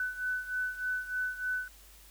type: beating tone pair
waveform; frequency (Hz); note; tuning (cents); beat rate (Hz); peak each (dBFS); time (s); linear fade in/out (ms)
sine; 1500 / 1503.3; F#6 / F#6; +23 / +27; 3.3; -33 / -37; 0-1.68; 2
effects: added 50 Hz sine -56 dBFS peak until 2.1 s + white hiss -57 dBFS RMS until 2.1 s